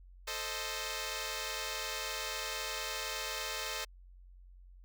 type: chord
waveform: 5% pulse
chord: A diminished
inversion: none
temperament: equal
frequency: 440 / 523.3 / 622.3 Hz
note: A4 / C5 / Eb5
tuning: 0 / 0 / 0 cents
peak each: -29 dBFS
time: 0.27-3.85 s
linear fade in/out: 10 ms
effects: added 45 Hz sine -52 dBFS peak until 4.84 s + MP3 96 kbps